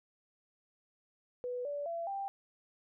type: tone with pitch steps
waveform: sine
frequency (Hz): 493.9 / 577.3 / 674.7 / 788.6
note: B4 / D5 / E5 / G5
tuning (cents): 0 / -30 / +40 / +10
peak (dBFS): -35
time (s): 1.44-2.28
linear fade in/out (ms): 0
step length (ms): 210
effects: none